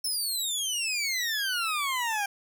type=exponential sweep; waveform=20% pulse; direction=down; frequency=5370 to 788 Hz; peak=-22 dBFS; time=0.04-2.26 s; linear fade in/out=5 ms; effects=none